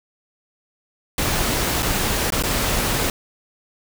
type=noise with dropouts; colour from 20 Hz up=pink; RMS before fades=-21 dBFS; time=1.18-3.1 s; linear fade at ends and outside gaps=2 ms; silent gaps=1.824-1.828 / 2.304-2.322 / 2.425-2.436 s; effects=none